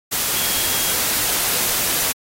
sine tone in noise, 3272 Hz, G#7, 26 cents flat, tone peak -30 dBFS, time 0.35-0.95 s, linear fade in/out 20 ms, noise white, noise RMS -20 dBFS, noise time 0.11-2.13 s, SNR -13 dB, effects AAC 48 kbps

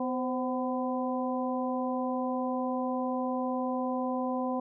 harmonic tone with a mistuned harmonic, 252.2 Hz, B3, 36 cents sharp, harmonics 1 / 2 / 3 / 4, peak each -31 / -34 / -36 / -37 dBFS, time 0-4.6 s, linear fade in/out 5 ms, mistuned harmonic 2, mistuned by +56 cents, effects none

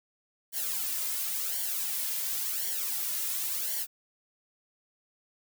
blue noise with flanger, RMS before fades -32 dBFS, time 0.52-3.87 s, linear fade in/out 50 ms, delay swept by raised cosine 0.78 to 2.68 ms, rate 0.93 Hz, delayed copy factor -0.8, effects none

